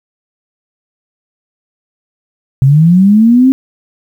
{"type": "linear sweep", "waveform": "sine", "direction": "up", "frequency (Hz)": [128.6, 268.7], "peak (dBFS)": -3, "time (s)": [2.62, 3.52], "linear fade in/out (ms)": 0, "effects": ["7-bit"]}